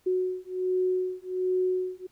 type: beating tone pair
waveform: sine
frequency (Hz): 367.9 / 369.2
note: F#4 / F#4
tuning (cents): -10 / -4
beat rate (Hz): 1.3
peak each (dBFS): -28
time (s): 0.06-2.07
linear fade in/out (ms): 10
effects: pink hiss -66 dBFS RMS until 2.11 s